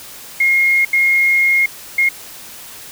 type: tone bursts at uneven times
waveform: sine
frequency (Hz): 2145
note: C7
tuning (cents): +42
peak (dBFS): -10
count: 3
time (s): 0.4-0.85 / 0.93-1.66 / 1.98-2.09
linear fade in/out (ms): 5
effects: white hiss -35 dBFS RMS until 2.91 s